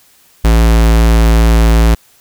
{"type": "tone", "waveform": "square", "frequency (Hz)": 56.1, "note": "A1", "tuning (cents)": 34, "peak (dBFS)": -6, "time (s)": [0.44, 1.95], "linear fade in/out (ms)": 10, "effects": ["white hiss -48 dBFS RMS until 2.2 s"]}